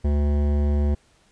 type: tone with hard clipping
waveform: sine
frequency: 72.7 Hz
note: D2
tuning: 17 cents flat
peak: -20 dBFS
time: 0.04-0.95 s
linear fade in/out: 10 ms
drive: 15 dB
effects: pink hiss -60 dBFS RMS until 1.31 s + resampled to 22050 Hz